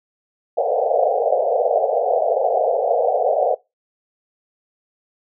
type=band-pass noise; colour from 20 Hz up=white; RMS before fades=-18 dBFS; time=0.57-3.55 s; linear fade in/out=10 ms; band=450 to 760 Hz; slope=96 dB/octave; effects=noise-tail reverb RT60 0.2 s tail -20 dB re dry